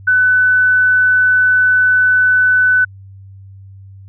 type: tone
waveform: sine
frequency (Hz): 1500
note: F#6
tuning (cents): +23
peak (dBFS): -8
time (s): 0.07-2.85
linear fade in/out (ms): 10
effects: added 97 Hz sine -34 dBFS peak until 4.08 s